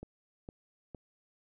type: click train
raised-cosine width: 2 ms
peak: -30 dBFS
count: 3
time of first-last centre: 0.03-0.947 s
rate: 2.18 Hz
effects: none